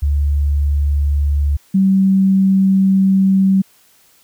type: tone pair in turn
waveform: sine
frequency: 72 / 192.22 Hz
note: D2 / G3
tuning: -34 / -34 cents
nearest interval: octave + perfect fourth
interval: 1700 cents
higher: second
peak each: -12 / -9 dBFS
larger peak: second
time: 0.02-1.57 / 1.74-3.62 s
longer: second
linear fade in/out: 10 ms
effects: white hiss -52 dBFS RMS until 4.23 s